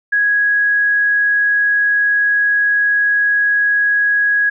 sine tone, 1661.2 Hz, G#6, in tune, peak -11 dBFS, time 0.12-4.5 s, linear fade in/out 10 ms, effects none

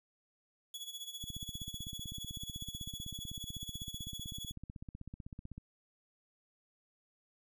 sawtooth tone with tremolo, 3382 Hz, G#7, 31 cents sharp, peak -37 dBFS, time 0.74-4.52 s, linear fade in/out 2 ms, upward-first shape sine, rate 15 Hz, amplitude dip 75%
click train, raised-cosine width 5 ms, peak -33 dBFS, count 70, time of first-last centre 1.24-5.58 s, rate 15.9 Hz
effects none

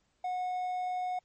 triangle tone, 730 Hz, F#5, 24 cents flat, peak -29 dBFS, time 0.24-1.19 s, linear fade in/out 5 ms, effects pink hiss -74 dBFS RMS until 1.24 s + MP3 32 kbps

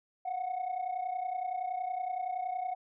sine tone pair together, 712.3 / 743 Hz, F5 / F#5, +34 / +7 cents, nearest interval minor second, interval 73 cents, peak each -35 / -32 dBFS, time 0.25-2.75 s, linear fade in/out 10 ms, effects tanh soft clip ceiling -29 dBFS

